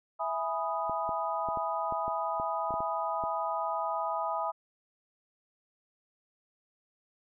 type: chord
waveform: sine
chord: E major seventh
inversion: none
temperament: equal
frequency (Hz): 659.3 / 830.6 / 987.8 / 1244.5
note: E5 / G#5 / B5 / D#6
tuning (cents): 0 / 0 / 0 / 0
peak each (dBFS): -35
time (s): 0.19-4.52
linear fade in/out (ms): 20
type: clicks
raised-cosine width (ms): 2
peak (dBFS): -28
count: 11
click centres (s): 0.896 / 1.092 / 1.487 / 1.573 / 1.924 / 2.08 / 2.399 / 2.707 / 2.74 / 2.805 / 3.238
effects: none